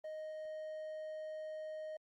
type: tone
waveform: triangle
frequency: 622.3 Hz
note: D#5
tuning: in tune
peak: -40 dBFS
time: 0.04-1.97 s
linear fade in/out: 5 ms
effects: Opus 24 kbps